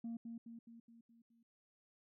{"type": "tone with echo", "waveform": "sine", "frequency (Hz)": 231.3, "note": "A#3", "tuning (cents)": -13, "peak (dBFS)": -39, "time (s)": [0.04, 0.17], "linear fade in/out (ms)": 5, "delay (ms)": 210, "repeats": 6, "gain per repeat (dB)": -5, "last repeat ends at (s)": 1.43, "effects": ["tanh soft clip ceiling -39 dBFS"]}